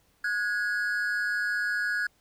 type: tone pair together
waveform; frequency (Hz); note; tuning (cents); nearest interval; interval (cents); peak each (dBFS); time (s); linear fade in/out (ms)
triangle; 1455.8 / 1661.2; F#6 / G#6; -29 / 0; major second; 229; -27; 0.24-2.07; 5
effects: pink hiss -66 dBFS RMS until 2.2 s